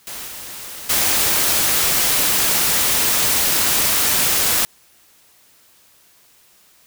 white noise with level steps, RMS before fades -31 / -33 / -17 dBFS, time 0.07-4.65 s, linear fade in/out 0 ms, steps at 0.27 / 0.89 s, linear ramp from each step 10 ms, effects white hiss -53 dBFS RMS until 6.86 s

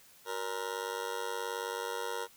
20% pulse tone with amplitude modulation, 470 Hz, A#4, 14 cents sharp, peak -26 dBFS, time 0.25-2.28 s, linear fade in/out 50 ms, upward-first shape sine, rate 98.8 Hz, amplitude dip 90%, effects white hiss -59 dBFS RMS until 2.36 s

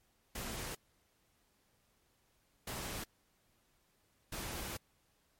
pink noise bursts at uneven times, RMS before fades -42 dBFS, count 3, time 0.35-0.75 / 2.67-3.04 / 4.32-4.77 s, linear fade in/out 5 ms, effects pink hiss -74 dBFS RMS until 5.39 s + MP3 64 kbps

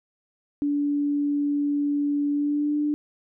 sine tone with pitch glide, 288.8 to 296.1 Hz, D4 to D4, -29 to +14 cents, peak -21 dBFS, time 0.62-2.94 s, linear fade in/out 0 ms, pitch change +43 cents, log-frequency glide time 2.31-2.76 s, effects none

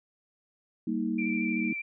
sine chord, Eb major, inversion first, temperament equal with one note detuned, 196 / 233.1 / 316.2 Hz, G3 / Bb3 / Eb4, 0 / 0 / +28 cents, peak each -33 / -30 / -32 dBFS, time 0.87-1.73 s, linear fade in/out 5 ms
sine tone with vibrato, 2349 Hz, D7, in tune, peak -32 dBFS, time 1.18-1.82 s, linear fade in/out 10 ms, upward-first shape square, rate 13 Hz, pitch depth 17 cents each way
effects none

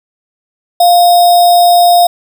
sine tone with sample-and-hold, 700 Hz, F5, 4 cents sharp, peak -3 dBFS, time 0.8-2.07 s, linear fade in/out 5 ms, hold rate 4410 Hz, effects none

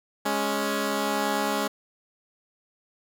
10% pulse tone pair together, 208.2 / 277.9 Hz, G#3 / C#4, +5 / +4 cents, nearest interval perfect fourth, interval 499 cents, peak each -19 / -19 dBFS, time 0.25-1.68 s, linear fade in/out 10 ms, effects none

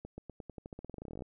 accelerating click train, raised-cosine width 2 ms, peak -30 dBFS, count 23, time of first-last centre 0.05-1.222 s, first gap 130 ms, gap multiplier 0.9, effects none

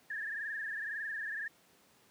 sine tone with frequency modulation, 1733 Hz, A6, 27 cents flat, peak -36 dBFS, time 0.1-1.48 s, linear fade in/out 5 ms, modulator 21.9 Hz, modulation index 3.9, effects pink hiss -65 dBFS RMS until 2.1 s + high-pass 150 Hz 12 dB/octave

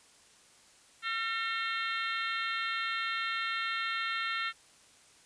harmonic tone with a mistuned harmonic, 453.4 Hz, A#4, 48 cents flat, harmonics 3 / 4 / 5 / 6 / 7 / 8 / 9, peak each -35 / -37 / -39 / -41 / -42 / -43 / -44 dBFS, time 1.02-4.53 s, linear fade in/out 50 ms, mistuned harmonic 5, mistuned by -68 cents, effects white hiss -60 dBFS RMS until 5.25 s + resampled to 22050 Hz

